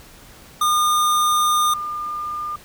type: tone pair in turn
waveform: square / sine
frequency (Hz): 1214 / 1205.6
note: D#6 / D6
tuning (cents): -43 / +45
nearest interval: unison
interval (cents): 12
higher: first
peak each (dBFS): -16 / -24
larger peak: first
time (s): 0.61-1.74 / 1.74-2.56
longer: first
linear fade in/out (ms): 5
effects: pink hiss -45 dBFS RMS until 2.64 s